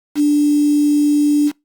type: tone with quantisation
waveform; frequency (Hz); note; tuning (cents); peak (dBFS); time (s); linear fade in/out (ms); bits
sine; 293.7; D4; 0; -10; 0.15-1.52; 50; 5
effects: noise-tail reverb RT60 0.2 s tail -25 dB re dry + Opus 48 kbps